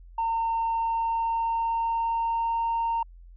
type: tone with pitch glide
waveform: sine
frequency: 912 to 920.5 Hz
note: A#5 to A#5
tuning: -38 to -22 cents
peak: -22 dBFS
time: 0.18-3.03 s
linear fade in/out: 5 ms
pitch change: +16 cents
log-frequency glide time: 0.65-2.67 s
effects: tanh soft clip ceiling -21 dBFS + added 43 Hz sine -45 dBFS peak until 3.36 s